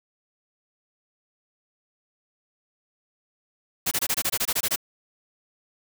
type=noise bursts; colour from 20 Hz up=white; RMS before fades=-24 dBFS; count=12; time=3.86-4.761 s; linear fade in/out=10 ms; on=54 ms; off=23 ms; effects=none